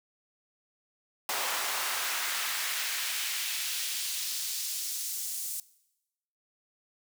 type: noise with high-pass filter sweep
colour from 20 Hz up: pink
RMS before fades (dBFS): -33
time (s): 1.29-5.6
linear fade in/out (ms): 2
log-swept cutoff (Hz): 790 to 8000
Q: 0.97
effects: noise-tail reverb RT60 0.9 s tail -20 dB re dry